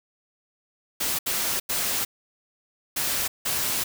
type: noise bursts at uneven times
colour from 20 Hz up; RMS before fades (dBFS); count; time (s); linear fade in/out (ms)
white; -26; 5; 1-1.19 / 1.26-1.6 / 1.69-2.05 / 2.96-3.28 / 3.45-3.84; 10
effects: none